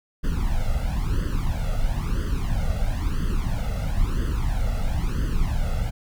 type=noise with flanger; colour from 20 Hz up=brown; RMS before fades=-23 dBFS; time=0.23-5.91 s; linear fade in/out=20 ms; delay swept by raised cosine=0.63 to 1.5 ms; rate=1 Hz; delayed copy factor=+1; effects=none